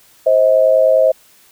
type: tone pair together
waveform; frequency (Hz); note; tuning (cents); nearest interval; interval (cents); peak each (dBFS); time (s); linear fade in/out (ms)
sine; 526 / 635.9; C5 / D#5; +9 / +38; minor third; 329; -11; 0.26-1.12; 10
effects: white hiss -49 dBFS RMS until 1.51 s